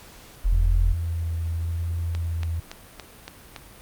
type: tone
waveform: sine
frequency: 42.32 Hz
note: E1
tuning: 46 cents sharp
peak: -17 dBFS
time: 0.44-0.94 s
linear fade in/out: 20 ms
type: tone with vibrato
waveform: sine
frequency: 83.6 Hz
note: E2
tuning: 25 cents sharp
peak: -24 dBFS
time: 0.52-2.6 s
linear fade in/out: 5 ms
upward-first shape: sine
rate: 0.86 Hz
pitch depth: 18 cents each way
type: click train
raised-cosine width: 0.2 ms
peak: -18 dBFS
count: 6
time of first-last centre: 2.15-3.562 s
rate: 3.54 Hz
effects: pink hiss -47 dBFS RMS until 3.81 s + Opus 48 kbps